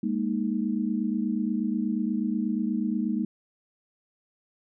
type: chord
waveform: sine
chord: Ab suspended second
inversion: none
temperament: equal with one note detuned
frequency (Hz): 204.8 / 233.1 / 311.1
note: Ab3 / Bb3 / Eb4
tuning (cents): -24 / 0 / 0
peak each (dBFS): -28 / -28 / -31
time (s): 0.03-3.25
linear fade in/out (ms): 5
effects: none